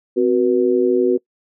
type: tone with amplitude modulation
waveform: sine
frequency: 370 Hz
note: F#4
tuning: in tune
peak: -8 dBFS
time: 0.16-1.18 s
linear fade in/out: 20 ms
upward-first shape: sine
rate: 112 Hz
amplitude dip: 100%
effects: noise-tail reverb RT60 0.1 s tail -23 dB re dry